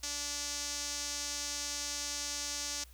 sawtooth tone with band-pass filter, 290 Hz, D4, 22 cents flat, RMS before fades -38 dBFS, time 0.03-2.84 s, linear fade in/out 5 ms, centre 6000 Hz, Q 2.6, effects added 60 Hz sine -53 dBFS peak until 2.93 s + white hiss -62 dBFS RMS until 2.93 s

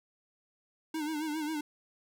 square tone with vibrato, 307.5 Hz, D#4, 20 cents flat, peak -33 dBFS, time 0.94-1.61 s, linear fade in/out 5 ms, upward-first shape sine, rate 7.4 Hz, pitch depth 76 cents each way, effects none

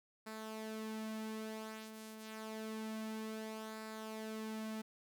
sawtooth tone with flanger, 218.9 Hz, A3, 9 cents flat, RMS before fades -45 dBFS, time 0.26-4.82 s, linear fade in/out 10 ms, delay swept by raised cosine 0.32 to 4.62 ms, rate 0.28 Hz, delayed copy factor -0.5, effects none

